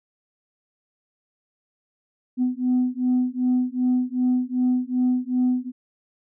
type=beating tone pair; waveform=sine; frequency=250 / 252.6 Hz; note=B3 / B3; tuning=+21 / +39 cents; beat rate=2.6 Hz; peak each=-21 dBFS; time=2.37-5.72 s; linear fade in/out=50 ms; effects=tanh soft clip ceiling -14 dBFS